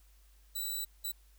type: tone bursts at uneven times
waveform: 5% pulse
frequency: 3951 Hz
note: B7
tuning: in tune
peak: -27 dBFS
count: 2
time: 0.55-0.85 / 1.04-1.12 s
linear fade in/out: 10 ms
effects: added 50 Hz sine -59 dBFS peak until 1.38 s + white hiss -69 dBFS RMS until 1.38 s